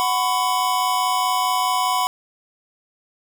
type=chord; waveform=square; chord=F# suspended fourth; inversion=none; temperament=equal with one note detuned; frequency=740 / 1003.9 / 1108.7 Hz; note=F#5 / B5 / C#6; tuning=0 / +28 / 0 cents; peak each=-24 / -21 / -27 dBFS; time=0-2.07 s; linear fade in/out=0 ms; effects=none